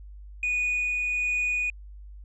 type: tone with tremolo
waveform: sine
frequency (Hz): 2468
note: D#7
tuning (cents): -15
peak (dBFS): -21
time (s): 0.43-1.7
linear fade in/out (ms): 2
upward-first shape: sine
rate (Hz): 1.3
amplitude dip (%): 25
effects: tanh soft clip ceiling -22 dBFS + added 50 Hz sine -41 dBFS peak until 2.24 s